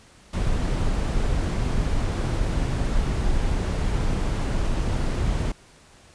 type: noise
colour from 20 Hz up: brown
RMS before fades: -23 dBFS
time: 0.33-5.52 s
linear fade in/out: 5 ms
effects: pink hiss -52 dBFS RMS until 6.14 s + resampled to 22050 Hz